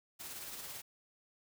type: noise with tremolo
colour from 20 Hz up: white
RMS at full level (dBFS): -44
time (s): 0.19-0.82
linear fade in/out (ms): 20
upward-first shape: triangle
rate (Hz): 18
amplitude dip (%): 40
effects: none